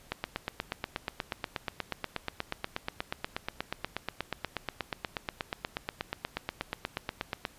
click train, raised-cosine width 0.3 ms, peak -15 dBFS, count 62, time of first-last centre 0.12-7.452 s, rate 8.32 Hz, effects pink hiss -57 dBFS RMS until 7.58 s + resampled to 32000 Hz

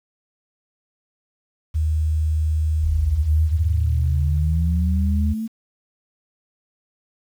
sine tone, 78 Hz, D#2, 5 cents sharp, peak -17 dBFS, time 1.74-5.34 s, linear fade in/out 20 ms
sine linear sweep, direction up, 38.89 to 226.8 Hz, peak -23 dBFS, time 2.82-5.48 s, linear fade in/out 20 ms
effects 8-bit

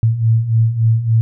sine beating tone pair, 110.9 / 114.4 Hz, A2 / A#2, +14 / -32 cents, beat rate 3.5 Hz, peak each -17 / -12 dBFS, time 0.03-1.21 s, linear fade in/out 0 ms, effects none

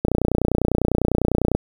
click train, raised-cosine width 2 ms, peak -5 dBFS, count 46, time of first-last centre 0.05-1.55 s, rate 30 Hz, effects 7-bit

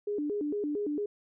sine tone with vibrato, 349.2 Hz, F4, in tune, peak -29 dBFS, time 0.07-1.06 s, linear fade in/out 5 ms, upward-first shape square, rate 4.4 Hz, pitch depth 290 cents each way, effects none

